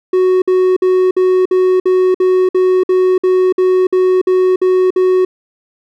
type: tone bursts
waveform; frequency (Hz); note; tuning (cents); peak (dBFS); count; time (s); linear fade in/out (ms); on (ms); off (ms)
triangle; 370; F#4; 0; -6; 15; 0.13-5.25; 5; 290; 55
effects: none